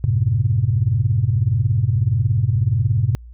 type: chord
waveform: sine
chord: F# diminished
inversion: none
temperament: equal with one note detuned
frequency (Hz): 92.5 / 109.18 / 130.81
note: F#2 / A2 / C3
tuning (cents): 0 / -13 / 0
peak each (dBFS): -21 / -17 / -19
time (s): 0.04-3.15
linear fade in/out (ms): 0
effects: tanh soft clip ceiling -5 dBFS + added 59 Hz sine -36 dBFS peak until 3.33 s